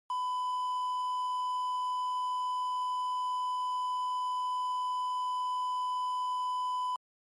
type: tone with quantisation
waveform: triangle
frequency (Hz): 1001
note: B5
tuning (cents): +23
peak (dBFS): -28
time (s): 0.1-6.96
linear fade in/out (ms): 2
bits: 8
effects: MP3 48 kbps